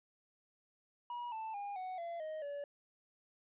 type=tone with pitch steps; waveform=triangle; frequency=963 / 883.1 / 809.8 / 742.6 / 680.9 / 624.4 / 572.6 Hz; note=B5 / A5 / G#5 / F#5 / F5 / D#5 / D5; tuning=-44 / +6 / -44 / +6 / -44 / +6 / -44 cents; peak=-38 dBFS; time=1.1-2.64 s; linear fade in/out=2 ms; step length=220 ms; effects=resampled to 8000 Hz + 13-bit